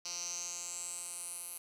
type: tone with band-pass filter sweep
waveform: 10% pulse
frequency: 174.61 Hz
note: F3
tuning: in tune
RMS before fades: -42 dBFS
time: 0.05-1.58 s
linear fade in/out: 5 ms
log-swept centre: 5400 to 11000 Hz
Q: 6.3
effects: 11-bit